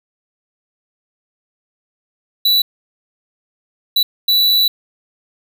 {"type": "tone bursts at uneven times", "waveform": "square", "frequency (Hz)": 3951, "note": "B7", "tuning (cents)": 0, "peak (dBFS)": -11, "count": 3, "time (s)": [[2.45, 2.62], [3.96, 4.03], [4.28, 4.68]], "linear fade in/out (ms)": 5, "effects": ["8-bit"]}